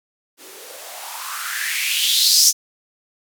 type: noise with band-pass filter sweep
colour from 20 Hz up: violet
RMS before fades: -20 dBFS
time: 0.37-2.53 s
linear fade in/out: 50 ms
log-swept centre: 310 to 6100 Hz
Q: 5.2
effects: none